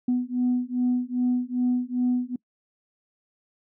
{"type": "beating tone pair", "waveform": "sine", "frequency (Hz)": [246.9, 249.4], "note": ["B3", "B3"], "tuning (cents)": [0, 17], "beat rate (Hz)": 2.5, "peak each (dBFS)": -24, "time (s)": [0.08, 2.36], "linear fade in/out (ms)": 5, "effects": ["noise-tail reverb RT60 0.1 s tail -24 dB re dry", "tanh soft clip ceiling -16 dBFS"]}